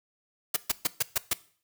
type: noise bursts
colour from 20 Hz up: white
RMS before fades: -25 dBFS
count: 6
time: 0.54-1.334 s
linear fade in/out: 5 ms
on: 24 ms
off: 130 ms
effects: noise-tail reverb RT60 0.5 s tail -19 dB re dry